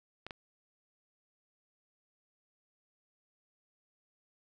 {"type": "clicks", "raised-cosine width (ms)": 0.3, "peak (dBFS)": [-26, -25], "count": 2, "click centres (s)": [0.266, 0.308], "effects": []}